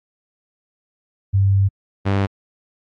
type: tone pair in turn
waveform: sine / sawtooth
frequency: 98 / 98.57 Hz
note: G2 / G2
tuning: 0 / +10 cents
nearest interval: unison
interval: 10 cents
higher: second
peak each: -12 dBFS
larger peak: neither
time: 1.33-1.69 / 2.05-2.27 s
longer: first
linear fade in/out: 20 ms
effects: low-pass 3000 Hz 12 dB/octave + AAC 48 kbps